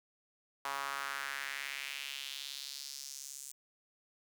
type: tone with high-pass filter sweep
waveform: sawtooth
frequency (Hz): 138.8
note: C#3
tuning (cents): +3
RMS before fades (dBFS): -42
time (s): 0.65-3.52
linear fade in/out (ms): 2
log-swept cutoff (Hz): 1000 to 7700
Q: 2.5
effects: none